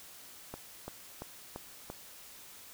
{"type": "click train", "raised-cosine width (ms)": 1, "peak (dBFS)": -26, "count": 5, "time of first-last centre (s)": [0.54, 1.901], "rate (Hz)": 2.94, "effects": ["white hiss -52 dBFS RMS until 2.73 s"]}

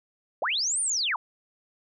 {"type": "linear two-way sweep", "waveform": "sine", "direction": "up then down", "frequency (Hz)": [450, 9360, 824], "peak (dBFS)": -24, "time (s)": [0.42, 1.16], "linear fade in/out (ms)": 2, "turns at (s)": 0.81, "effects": []}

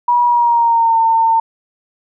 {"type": "tone with pitch glide", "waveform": "sine", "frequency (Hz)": [965, 905.6], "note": ["B5", "A5"], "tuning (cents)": [-40, 50], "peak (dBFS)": -9, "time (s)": [0.08, 1.4], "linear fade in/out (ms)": 5, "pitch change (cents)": -110, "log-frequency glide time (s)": [0.25, 0.98], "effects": []}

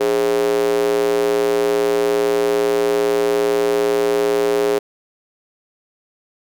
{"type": "tone with high-pass filter", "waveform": "square", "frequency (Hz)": 58.8, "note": "A#1", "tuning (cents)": 16, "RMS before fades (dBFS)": -17, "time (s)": [0, 4.79], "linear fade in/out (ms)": 10, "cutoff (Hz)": 430, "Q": 6, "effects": []}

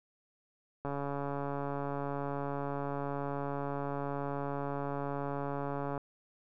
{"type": "click train", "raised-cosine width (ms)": 1, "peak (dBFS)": -23, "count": 724, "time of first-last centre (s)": [0.85, 5.978], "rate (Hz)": 141, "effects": []}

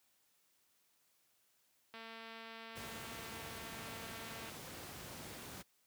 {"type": "click train", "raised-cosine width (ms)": 0.3, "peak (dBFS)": -35, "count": 579, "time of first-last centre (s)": [1.94, 4.498], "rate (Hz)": 226}
{"type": "noise", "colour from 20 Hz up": "pink", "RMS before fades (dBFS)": -49, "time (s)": [2.75, 5.63], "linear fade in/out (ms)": 20}
{"effects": ["white hiss -75 dBFS RMS until 5.86 s", "high-pass 80 Hz 12 dB/octave"]}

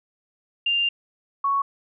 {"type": "tone pair in turn", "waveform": "sine", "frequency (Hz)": [2794, 1111], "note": ["F7", "C#6"], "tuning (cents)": [0, 4], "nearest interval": "octave + major third", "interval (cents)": 1596, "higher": "first", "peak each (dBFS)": -19, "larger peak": "neither", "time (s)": [[0.66, 0.89], [1.44, 1.62]], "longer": "first", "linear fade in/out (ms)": 5, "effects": []}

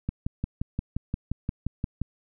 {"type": "click train", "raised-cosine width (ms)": 5, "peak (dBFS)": -15, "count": 12, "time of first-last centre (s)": [0.09, 2.016], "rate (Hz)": 5.71, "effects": []}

